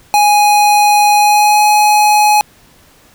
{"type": "tone with pitch glide", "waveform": "square", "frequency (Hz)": [830.6, 840.3], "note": ["G#5", "G#5"], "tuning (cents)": [0, 20], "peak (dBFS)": -7, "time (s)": [0.14, 2.41], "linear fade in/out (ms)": 0, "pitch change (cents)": 20, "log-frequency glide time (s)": [1.16, 1.61], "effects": ["pink hiss -46 dBFS RMS until 3.14 s"]}